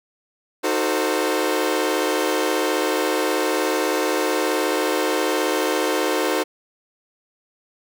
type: chord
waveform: sawtooth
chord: D# diminished seventh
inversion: none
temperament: equal with one note detuned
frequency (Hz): 311.1 / 370 / 448.5 / 523.3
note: D#4 / F#4 / A4 / C5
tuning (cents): 0 / 0 / +33 / 0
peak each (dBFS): -21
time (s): 0.63-6.44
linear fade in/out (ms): 20
effects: none